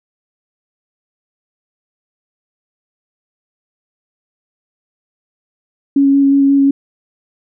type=tone with vibrato; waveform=sine; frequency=277.2 Hz; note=C#4; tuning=in tune; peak=-7 dBFS; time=5.96-6.71 s; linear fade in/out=5 ms; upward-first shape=square; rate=5.6 Hz; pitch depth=9 cents each way; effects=none